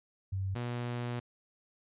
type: tone pair in turn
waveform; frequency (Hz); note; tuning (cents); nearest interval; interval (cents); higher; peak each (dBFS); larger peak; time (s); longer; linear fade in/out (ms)
sine / sawtooth; 96 / 120.95; G2 / B2; -36 / -36; major third; 400; second; -31 / -30; second; 0.32-0.55 / 0.55-1.2; second; 10
effects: resampled to 8000 Hz